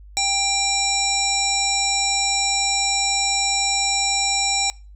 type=harmonic tone with a mistuned harmonic; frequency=790 Hz; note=G5; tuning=13 cents sharp; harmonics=1 / 3 / 5 / 7 / 9 / 10; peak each=-25 / -25 / -25 / -25 / -25 / -25 dBFS; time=0.17-4.7 s; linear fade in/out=0 ms; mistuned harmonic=10; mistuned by=-39 cents; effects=noise-tail reverb RT60 0.3 s tail -22 dB re dry + added 50 Hz sine -40 dBFS peak until 4.95 s